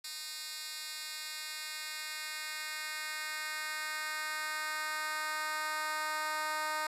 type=tone with high-pass filter sweep; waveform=10% pulse; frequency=308.2 Hz; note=D#4; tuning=16 cents flat; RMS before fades=-38 dBFS; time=0.04-6.87 s; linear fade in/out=5 ms; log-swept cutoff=3900 to 910 Hz; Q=1.2; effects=resampled to 32000 Hz